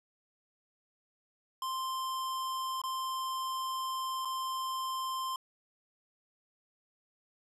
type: tone with dropouts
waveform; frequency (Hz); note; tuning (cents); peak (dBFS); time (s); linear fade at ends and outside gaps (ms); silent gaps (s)
square; 1046.5; C6; 0; -34; 1.62-5.36; 2; 2.817-2.837 / 4.25-4.254
effects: resampled to 32000 Hz